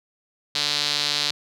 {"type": "tone with band-pass filter", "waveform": "sawtooth", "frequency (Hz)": 146.6, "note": "D3", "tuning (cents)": -3, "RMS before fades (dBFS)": -24, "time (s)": [0.55, 1.31], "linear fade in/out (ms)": 5, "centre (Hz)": 4200, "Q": 3.6, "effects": []}